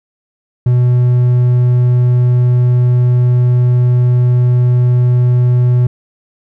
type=tone; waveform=triangle; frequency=123.47 Hz; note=B2; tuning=in tune; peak=-5 dBFS; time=0.66-5.87 s; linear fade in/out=5 ms; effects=none